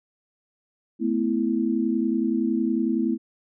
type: chord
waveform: sine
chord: A suspended second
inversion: none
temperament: equal with one note detuned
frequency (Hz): 220 / 250.8 / 329.6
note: A3 / B3 / E4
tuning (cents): 0 / +27 / 0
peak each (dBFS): -25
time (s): 0.99-3.18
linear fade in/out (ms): 50
effects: none